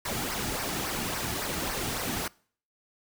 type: noise with flanger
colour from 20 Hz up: pink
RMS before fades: -32 dBFS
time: 0.05-2.28 s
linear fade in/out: 5 ms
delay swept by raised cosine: 0.28 to 1.98 ms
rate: 3.6 Hz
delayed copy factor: -0.55
effects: noise-tail reverb RT60 0.5 s tail -24 dB re dry